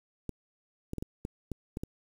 clicks, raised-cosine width 3 ms, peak -22 dBFS, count 8, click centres 0.293 / 0.934 / 0.983 / 1.025 / 1.251 / 1.517 / 1.771 / 1.835 s, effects 8-bit

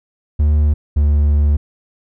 triangle tone pair in turn, 74.7 / 73.33 Hz, D2 / D2, +30 / -2 cents, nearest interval unison, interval 32 cents, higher first, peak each -8 dBFS, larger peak neither, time 0.39-0.74 / 0.96-1.57 s, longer second, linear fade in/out 10 ms, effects none

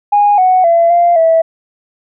sine tone with pitch steps, 822 / 741 / 676 / 693 / 654 Hz, G#5 / F#5 / E5 / F5 / E5, -18 / +2 / +43 / -14 / -14 cents, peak -5 dBFS, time 0.12-1.42 s, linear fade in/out 10 ms, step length 260 ms, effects tanh soft clip ceiling -1 dBFS

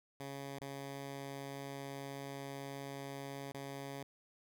10% pulse tone with dropouts, 138.59 Hz, C#3, in tune, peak -35 dBFS, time 0.2-4.03 s, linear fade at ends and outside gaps 2 ms, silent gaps 0.587-0.612 / 3.52-3.545 s, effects none

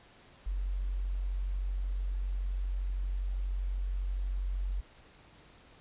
sine tone, 46.28 Hz, F#1, 1 cent sharp, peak -30 dBFS, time 0.46-4.81 s, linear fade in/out 10 ms, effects pink hiss -58 dBFS RMS until 5.8 s + resampled to 8000 Hz

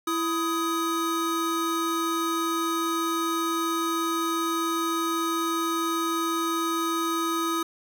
square tone pair together, 332.9 / 1256 Hz, E4 / D#6, +17 / +16 cents, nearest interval octave + major seventh, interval 2299 cents, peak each -28 dBFS, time 0.07-7.63 s, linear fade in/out 5 ms, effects none

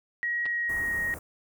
sine tone with pitch glide, 1900 to 1878.2 Hz, A#6 to A#6, +33 to +13 cents, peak -26 dBFS, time 0.23-1.14 s, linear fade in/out 0 ms, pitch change -20 cents, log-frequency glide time 0.43-0.93 s
clicks, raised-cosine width 0.3 ms, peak -25 dBFS, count 2, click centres 0.456 / 0.463 s
pink band-stop noise, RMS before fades -41 dBFS, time 0.69-1.19 s, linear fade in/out 5 ms, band 1600 to 7900 Hz, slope 24 dB/octave
effects none

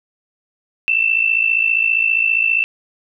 sine tone pair together, 2639 / 2694 Hz, E7 / E7, +1 / +37 cents, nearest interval unison, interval 36 cents, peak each -16 dBFS, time 0.88-2.64 s, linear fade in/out 0 ms, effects none

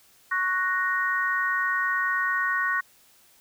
sine chord, F# major, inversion second, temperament equal, 1108.7 / 1480 / 1864.7 Hz, C#6 / F#6 / A#6, 0 / 0 / 0 cents, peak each -28 / -27 / -26 dBFS, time 0.31-2.81 s, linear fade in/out 10 ms, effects white hiss -58 dBFS RMS until 3.4 s

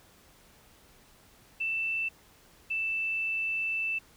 sine tone pair in turn, 2662 / 2651 Hz, E7 / E7, +16 / +9 cents, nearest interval unison, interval 7 cents, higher first, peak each -28 dBFS, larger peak neither, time 1.6-2.09 / 2.7-3.99 s, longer second, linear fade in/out 10 ms, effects pink hiss -59 dBFS RMS until 4.16 s

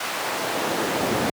brown noise with high-pass filter sweep, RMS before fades -25 dBFS, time 0-1.3 s, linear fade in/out 5 ms, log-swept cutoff 980 to 230 Hz, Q 0.72, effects high-pass 80 Hz 12 dB/octave

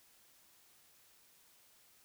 silence, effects white hiss -66 dBFS RMS until 2.04 s

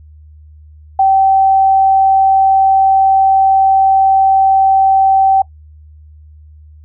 sine tone, 773 Hz, G5, 24 cents flat, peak -6 dBFS, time 0.99-5.42 s, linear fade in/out 5 ms, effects noise-tail reverb RT60 0.1 s tail -21 dB re dry + added 76 Hz sine -36 dBFS peak until 6.84 s

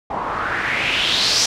white noise with low-pass filter sweep, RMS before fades -20 dBFS, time 0.1-1.46 s, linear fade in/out 5 ms, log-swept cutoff 860 to 5800 Hz, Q 3.6, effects none

